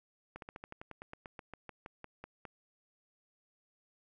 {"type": "slowing click train", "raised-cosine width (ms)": 0.5, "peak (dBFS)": -30, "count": 18, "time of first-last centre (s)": [0.36, 2.453], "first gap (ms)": 62, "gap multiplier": 1.08, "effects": []}